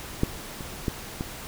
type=clicks; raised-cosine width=3 ms; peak=-8 / -24 / -12 / -16 dBFS; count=4; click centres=0.234 / 0.608 / 0.882 / 1.209 s; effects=pink hiss -39 dBFS RMS until 1.47 s